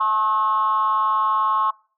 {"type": "tone with frequency modulation", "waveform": "sine", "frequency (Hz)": 1078, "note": "C#6", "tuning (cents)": -49, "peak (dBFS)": -16, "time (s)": [0, 1.71], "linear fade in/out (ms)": 10, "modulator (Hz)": 209, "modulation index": 0.69, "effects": ["noise-tail reverb RT60 0.4 s tail -22 dB re dry", "tanh soft clip ceiling -12 dBFS"]}